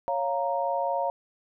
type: chord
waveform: sine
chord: Bb minor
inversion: first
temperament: equal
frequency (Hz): 554.4 / 698.5 / 932.3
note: Db5 / F5 / Bb5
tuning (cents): 0 / 0 / 0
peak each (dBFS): -29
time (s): 0.08-1.1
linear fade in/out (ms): 0
effects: none